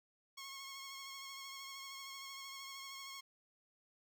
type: tone with vibrato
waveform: 10% pulse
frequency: 1090 Hz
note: C#6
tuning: 29 cents flat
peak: -39 dBFS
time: 0.37-3.21 s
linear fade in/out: 10 ms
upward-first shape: sine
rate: 13 Hz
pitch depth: 25 cents each way
effects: none